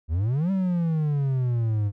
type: exponential two-way sweep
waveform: triangle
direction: up then down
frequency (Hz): 73.5 to 196 to 99.8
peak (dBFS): -19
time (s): 0.08-1.92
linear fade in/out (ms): 50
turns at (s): 0.51
effects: none